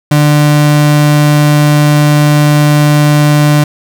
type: tone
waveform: 35% pulse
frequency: 148.3 Hz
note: D3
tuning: 17 cents sharp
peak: -3 dBFS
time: 0.11-3.64 s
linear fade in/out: 5 ms
effects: none